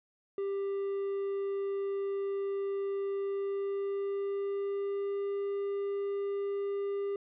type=tone with pitch glide; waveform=triangle; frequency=395.5 to 399.9 Hz; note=G4 to G4; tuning=+15 to +35 cents; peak=-29 dBFS; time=0.38-7.16 s; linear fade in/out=2 ms; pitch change=+20 cents; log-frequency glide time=3.17-5.28 s; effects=resampled to 8000 Hz